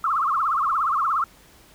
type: tone with vibrato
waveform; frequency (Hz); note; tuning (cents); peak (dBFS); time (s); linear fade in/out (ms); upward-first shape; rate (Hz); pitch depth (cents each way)
sine; 1207; D6; +47; -19; 0.04-1.24; 2; triangle; 17; 250
effects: pink hiss -52 dBFS RMS until 1.74 s